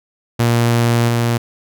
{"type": "tone with level steps", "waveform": "sawtooth", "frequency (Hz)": 117.9, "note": "A#2", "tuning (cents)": 20, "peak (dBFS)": [-8, -10], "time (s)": [0.39, 1.38], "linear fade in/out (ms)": 10, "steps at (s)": 1.08, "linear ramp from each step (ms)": 10, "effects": []}